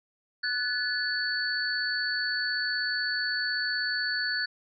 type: tone cluster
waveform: sine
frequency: 1487 / 1723 / 4462 Hz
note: F#6 / A6 / C#8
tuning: +8 / -37 / +11 cents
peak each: -31 dBFS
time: 0.43-4.46 s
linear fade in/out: 10 ms
effects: none